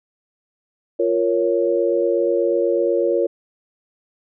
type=chord; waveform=sine; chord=Bb minor; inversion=second; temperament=equal; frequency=349.2 / 466.2 / 554.4 Hz; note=F4 / Bb4 / Db5; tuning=0 / 0 / 0 cents; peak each=-20 dBFS; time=0.99-3.27 s; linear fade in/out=10 ms; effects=none